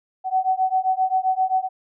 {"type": "beating tone pair", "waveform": "sine", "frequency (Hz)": [749, 756.6], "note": ["F#5", "F#5"], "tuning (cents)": [21, 38], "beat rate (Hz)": 7.6, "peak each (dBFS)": -21, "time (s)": [0.24, 1.69], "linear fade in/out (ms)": 50, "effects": []}